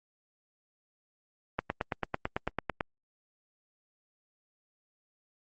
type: click train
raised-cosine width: 0.5 ms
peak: -14 dBFS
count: 12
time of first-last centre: 1.59-2.808 s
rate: 9.03 Hz
effects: Opus 24 kbps